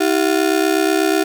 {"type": "ring-modulated tone", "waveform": "35% pulse", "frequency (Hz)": 353.6, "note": "F4", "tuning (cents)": 22, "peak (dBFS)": -9, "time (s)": [0, 1.24], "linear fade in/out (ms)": 10, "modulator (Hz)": 34.1, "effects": ["7-bit"]}